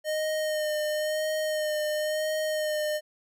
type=tone with vibrato; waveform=square; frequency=614 Hz; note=D#5; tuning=23 cents flat; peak=-27 dBFS; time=0.04-3.01 s; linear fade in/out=50 ms; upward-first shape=sine; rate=0.97 Hz; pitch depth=22 cents each way; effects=none

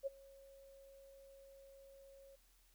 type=tone with ADSR envelope; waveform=sine; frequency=547 Hz; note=C#5; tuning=23 cents flat; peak=-35 dBFS; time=0.03-2.36 s; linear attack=35 ms; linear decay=20 ms; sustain=-23 dB; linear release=11 ms; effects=added 41 Hz sine -70 dBFS peak until 2.74 s + white hiss -73 dBFS RMS until 2.74 s

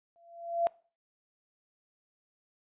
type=tone with exponential growth; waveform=sine; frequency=681 Hz; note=F5; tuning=44 cents flat; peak=-22 dBFS; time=0.16-0.67 s; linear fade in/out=0 ms; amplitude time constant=110 ms; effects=noise-tail reverb RT60 0.4 s tail -23 dB re dry + resampled to 8000 Hz

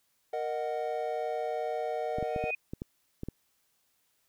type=chord; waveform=triangle; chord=D# minor; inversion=second; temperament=equal with one note detuned; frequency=466.2 / 617.6 / 740 Hz; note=A#4 / D#5 / F#5; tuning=0 / -13 / 0 cents; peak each=-33 dBFS; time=0.33-2.51 s; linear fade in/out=5 ms
type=clicks; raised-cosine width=3 ms; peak=-23 dBFS; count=8; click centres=2.185 / 2.227 / 2.362 / 2.44 / 2.735 / 2.819 / 3.234 / 3.286 s
type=tone with exponential growth; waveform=sine; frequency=2489 Hz; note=D#7; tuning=in tune; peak=-28 dBFS; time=2.22-2.55 s; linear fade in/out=5 ms; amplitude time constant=70 ms
effects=white hiss -73 dBFS RMS until 4.28 s

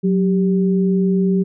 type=tone pair together; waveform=sine; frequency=185 / 392.7 Hz; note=F#3 / G4; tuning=0 / +3 cents; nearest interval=octave + minor second; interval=1303 cents; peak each=-14 / -20 dBFS; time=0.03-1.44 s; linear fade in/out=20 ms; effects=none

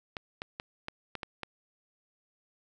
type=clicks; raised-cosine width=0.3 ms; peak=-20 dBFS; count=7; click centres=0.168 / 0.419 / 0.599 / 0.884 / 1.153 / 1.232 / 1.433 s; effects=none

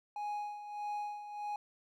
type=tone with tremolo; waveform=triangle; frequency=830.6 Hz; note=G#5; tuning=in tune; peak=-33 dBFS; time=0.16-1.56 s; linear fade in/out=2 ms; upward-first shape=sine; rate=1.6 Hz; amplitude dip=65%; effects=none

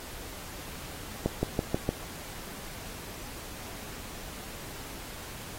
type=accelerating click train; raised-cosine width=2 ms; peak=-12 dBFS; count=5; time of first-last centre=1.26-1.891 s; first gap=170 ms; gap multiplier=0.95; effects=pink hiss -43 dBFS RMS until 5.58 s + AAC 48 kbps

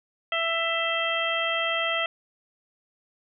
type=harmonic tone with a mistuned harmonic; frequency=664 Hz; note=E5; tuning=12 cents sharp; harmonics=1 / 2 / 3 / 4 / 5; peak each=-30 / -30 / -30 / -30 / -30 dBFS; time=0.32-2.06 s; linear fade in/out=2 ms; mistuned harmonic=5; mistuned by=-69 cents; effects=none

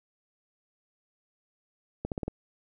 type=accelerating click train; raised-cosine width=2 ms; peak=-18 dBFS; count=5; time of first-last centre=2.05-2.28 s; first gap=68 ms; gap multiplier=0.89; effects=none

